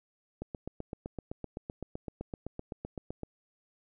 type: click train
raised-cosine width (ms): 2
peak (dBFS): -24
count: 23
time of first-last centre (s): 0.42-3.233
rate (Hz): 7.82
effects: none

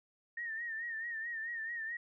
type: tone with vibrato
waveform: sine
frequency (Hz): 1834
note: A#6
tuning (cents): -29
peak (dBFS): -37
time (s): 0.37-1.97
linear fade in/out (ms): 5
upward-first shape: sine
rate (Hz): 4.6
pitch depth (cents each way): 67
effects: none

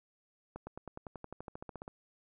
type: accelerating click train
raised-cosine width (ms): 1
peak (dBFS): -29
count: 17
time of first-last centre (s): 0.56-1.879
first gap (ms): 110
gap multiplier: 0.96
effects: none

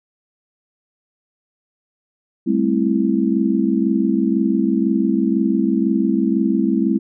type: chord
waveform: sine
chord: A minor seventh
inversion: third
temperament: just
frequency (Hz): 198 / 220 / 264 / 330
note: G3 / A3 / C4 / E4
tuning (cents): +18 / 0 / +16 / +2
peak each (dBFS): -20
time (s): 2.46-6.99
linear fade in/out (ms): 20
effects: none

